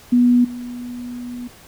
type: tone with level steps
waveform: sine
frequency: 244.3 Hz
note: B3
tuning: 19 cents flat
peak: -10 / -27 dBFS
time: 0.12-1.48 s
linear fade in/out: 10 ms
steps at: 0.44 s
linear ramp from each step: 10 ms
effects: pink hiss -45 dBFS RMS until 1.67 s